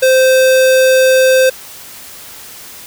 square tone, 520 Hz, C5, 11 cents flat, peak -7 dBFS, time 0.02-1.5 s, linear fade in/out 10 ms, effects white hiss -33 dBFS RMS until 2.86 s

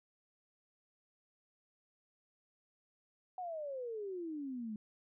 sine exponential sweep, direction down, 751 to 207.7 Hz, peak -39 dBFS, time 3.38-4.76 s, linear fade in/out 2 ms, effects none

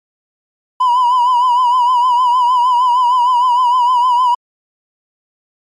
triangle tone with vibrato, 987.8 Hz, B5, in tune, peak -6 dBFS, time 0.8-4.35 s, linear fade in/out 10 ms, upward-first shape triangle, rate 6.5 Hz, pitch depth 80 cents each way, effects tanh soft clip ceiling -3 dBFS + MP3 48 kbps

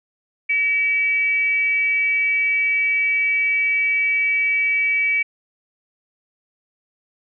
sine tone with frequency modulation, 2292 Hz, D7, 43 cents flat, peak -16 dBFS, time 0.49-5.23 s, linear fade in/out 10 ms, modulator 413 Hz, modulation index 0.3, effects none

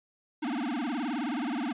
square tone with vibrato, 267.8 Hz, C4, 40 cents sharp, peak -30 dBFS, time 0.42-1.73 s, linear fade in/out 10 ms, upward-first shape sine, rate 19 Hz, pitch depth 280 cents each way, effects resampled to 8000 Hz

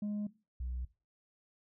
sine tone pair in turn, 207.7 / 62.05 Hz, G#3 / B1, 0 / +9 cents, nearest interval octave + major sixth, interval 2091 cents, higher first, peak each -31 / -34 dBFS, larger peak first, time 0.02-0.27 / 0.6-0.85 s, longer neither, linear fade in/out 5 ms, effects noise-tail reverb RT60 0.3 s tail -19 dB re dry + tanh soft clip ceiling -33 dBFS

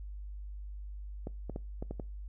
clicks, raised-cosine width 2 ms, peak -25 dBFS, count 6, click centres 1.271 / 1.497 / 1.561 / 1.825 / 1.91 / 1.998 s, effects noise-tail reverb RT60 0.3 s tail -23 dB re dry + added 50 Hz sine -40 dBFS peak until 2.28 s

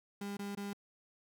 35% pulse tone bursts, 201.4 Hz, G3, 47 cents sharp, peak -37 dBFS, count 3, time 0.21-0.732 s, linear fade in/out 5 ms, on 160 ms, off 21 ms, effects none

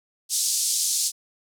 white band-pass noise, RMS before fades -24 dBFS, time 0.29-1.12 s, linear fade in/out 50 ms, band 4500 to 9600 Hz, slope 24 dB/octave, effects none

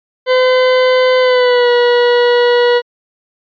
40% pulse tone with pitch glide, 510 to 483.9 Hz, C5 to B4, -44 to -35 cents, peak -7 dBFS, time 0.26-2.82 s, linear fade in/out 50 ms, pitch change -91 cents, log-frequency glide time 1.2-1.69 s, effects resampled to 11025 Hz

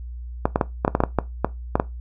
clicks, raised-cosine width 1 ms, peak -3 dBFS, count 12, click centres 0.455 / 0.559 / 0.612 / 0.849 / 0.879 / 0.951 / 1.004 / 1.037 / 1.187 / 1.446 / 1.755 / 1.799 s, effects noise-tail reverb RT60 0.2 s tail -18 dB re dry + added 60 Hz sine -31 dBFS peak until 2 s

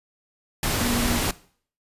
sine tone in noise, 239.1 Hz, A#3, 44 cents sharp, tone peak -25 dBFS, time 0.81-1.19 s, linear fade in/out 2 ms, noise pink, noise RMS -24 dBFS, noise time 0.63-1.31 s, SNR -4 dB, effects noise-tail reverb RT60 0.5 s tail -19 dB re dry + resampled to 32000 Hz

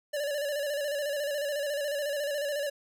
square tone with vibrato, 578 Hz, D5, 28 cents flat, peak -30 dBFS, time 0.13-2.7 s, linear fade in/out 10 ms, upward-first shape square, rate 14 Hz, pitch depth 48 cents each way, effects none

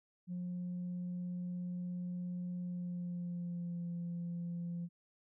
sine tone with pitch glide, 178.3 to 172.33 Hz, F3 to F3, +36 to -23 cents, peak -36 dBFS, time 0.27-4.89 s, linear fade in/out 50 ms, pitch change -59 cents, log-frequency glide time 2.6-3.88 s, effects tanh soft clip ceiling -35 dBFS

